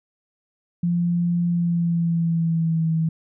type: tone with pitch glide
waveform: sine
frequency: 173.1 to 161.51 Hz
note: F3 to E3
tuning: -15 to -35 cents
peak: -18 dBFS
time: 0.83-3.09 s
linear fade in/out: 5 ms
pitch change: -120 cents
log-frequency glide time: 1.48-2.91 s
effects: none